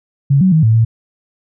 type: tone with pitch steps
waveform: sine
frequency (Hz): 139.2 / 187.4 / 158.6 / 111.2 / 113.3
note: C#3 / F#3 / D#3 / A2 / A#2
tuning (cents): +8 / +22 / +33 / +19 / -49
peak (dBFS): -7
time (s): 0.3-0.85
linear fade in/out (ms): 10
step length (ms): 110
effects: none